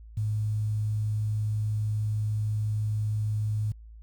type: tone with quantisation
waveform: sine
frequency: 106.8 Hz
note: G#2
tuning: 49 cents sharp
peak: -25 dBFS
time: 0.17-3.72 s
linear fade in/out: 5 ms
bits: 9
effects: added 55 Hz sine -44 dBFS peak until 4.02 s